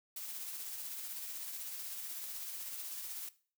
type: noise with tremolo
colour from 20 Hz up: blue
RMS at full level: -42 dBFS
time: 0.16-3.29 s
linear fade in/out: 5 ms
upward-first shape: triangle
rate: 16 Hz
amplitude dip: 35%
effects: noise-tail reverb RT60 0.4 s tail -17 dB re dry